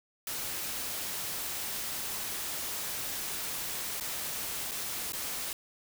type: noise with dropouts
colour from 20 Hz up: white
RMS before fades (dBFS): -36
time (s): 0.27-5.53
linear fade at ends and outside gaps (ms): 2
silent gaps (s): 4-4.008 / 4.712-4.716 / 5.122-5.132
effects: none